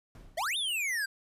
brown noise with exponential decay, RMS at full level -45 dBFS, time 0.15-0.8 s, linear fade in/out 1 ms, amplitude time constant 140 ms
square exponential two-way sweep, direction up then down, 588 to 3729 to 1551 Hz, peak -30 dBFS, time 0.37-1.06 s, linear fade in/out 10 ms, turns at 0.57 s
effects resampled to 32000 Hz

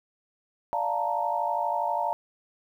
sine chord, Bb major seventh, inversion first, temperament equal, 587.3 / 698.5 / 880 / 932.3 Hz, D5 / F5 / A5 / Bb5, 0 / 0 / 0 / 0 cents, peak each -33 / -30 / -30 / -29 dBFS, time 0.73-2.13 s, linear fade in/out 0 ms, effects 10-bit

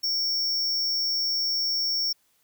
square tone, 5480 Hz, F8, 34 cents flat, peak -24 dBFS, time 0.03-2.13 s, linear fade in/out 10 ms, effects white hiss -67 dBFS RMS until 2.43 s

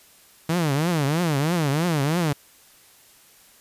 sawtooth tone with vibrato, 156.1 Hz, D#3, 6 cents sharp, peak -16 dBFS, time 0.49-2.33 s, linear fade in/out 5 ms, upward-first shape triangle, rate 3.1 Hz, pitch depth 270 cents each way, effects white hiss -53 dBFS RMS until 3.6 s + resampled to 32000 Hz

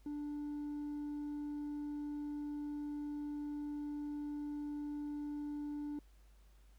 triangle tone with hard clipping, 293.7 Hz, D4, in tune, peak -38 dBFS, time 0.06-5.99 s, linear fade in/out 2 ms, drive 1 dB, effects added 50 Hz sine -60 dBFS peak until 6.78 s + pink hiss -73 dBFS RMS until 6.78 s

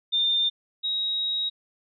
sine tone pair in turn, 3608 / 3801 Hz, A7 / A#7, +43 / +33 cents, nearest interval minor second, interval 90 cents, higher second, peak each -20 / -24 dBFS, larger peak first, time 0.12-0.5 / 0.83-1.5 s, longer second, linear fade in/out 20 ms, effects none

